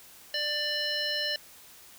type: harmonic tone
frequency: 592 Hz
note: D5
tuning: 14 cents sharp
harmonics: 1 / 3 / 5 / 7 / 9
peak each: -37 / -34 / -33 / -33 / -36 dBFS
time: 0.34-1.36 s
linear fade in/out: 2 ms
effects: white hiss -52 dBFS RMS until 1.98 s